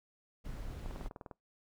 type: noise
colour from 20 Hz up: brown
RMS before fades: -42 dBFS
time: 0.44-1.09 s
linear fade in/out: 20 ms
type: click train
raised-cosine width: 1 ms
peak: -32 dBFS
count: 10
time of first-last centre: 0.86-1.312 s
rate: 19.9 Hz
effects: noise-tail reverb RT60 0.2 s tail -26 dB re dry